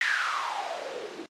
blue noise with band-pass filter sweep, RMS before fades -31 dBFS, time 0.01-1.26 s, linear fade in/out 2 ms, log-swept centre 1900 to 310 Hz, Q 8.8, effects low-pass 5000 Hz 12 dB/octave + AAC 48 kbps

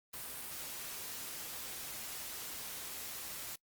white noise, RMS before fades -44 dBFS, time 0.13-3.56 s, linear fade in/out 10 ms, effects noise-tail reverb RT60 0.1 s tail -25 dB re dry + Opus 32 kbps

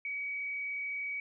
sine tone with frequency modulation, 2268 Hz, C#7, 39 cents sharp, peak -34 dBFS, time 0.05-1.2 s, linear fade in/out 2 ms, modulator 66.3 Hz, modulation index 0.43, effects none

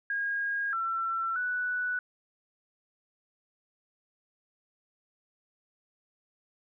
sine tone with pitch steps, 1631 / 1346 / 1482 Hz, G#6 / E6 / F#6, -32 / +36 / +2 cents, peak -28 dBFS, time 0.1-1.99 s, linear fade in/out 2 ms, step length 630 ms, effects none

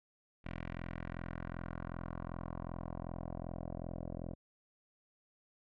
10% pulse tone with low-pass filter sweep, 42.63 Hz, F1, 41 cents flat, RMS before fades -43 dBFS, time 0.44-4.35 s, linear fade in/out 20 ms, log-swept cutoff 2400 to 530 Hz, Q 1.9, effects none

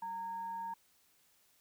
sine tone with frequency modulation, 920 Hz, A#5, 23 cents flat, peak -38 dBFS, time 0.02-0.74 s, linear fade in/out 5 ms, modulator 730 Hz, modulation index 0.2, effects white hiss -70 dBFS RMS until 1.6 s

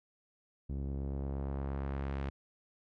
sawtooth tone with low-pass filter sweep, 68.6 Hz, C#2, 17 cents flat, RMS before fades -37 dBFS, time 0.69-2.3 s, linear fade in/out 10 ms, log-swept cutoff 280 to 2800 Hz, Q 0.82, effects none

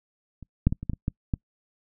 clicks, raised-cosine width 5 ms, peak -29 / -6 / -14 / -22 / -13 / -20 / -13 / -12 dBFS, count 8, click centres 0.427 / 0.67 / 0.725 / 0.83 / 0.897 / 0.934 / 1.081 / 1.338 s, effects noise-tail reverb RT60 0.1 s tail -26 dB re dry

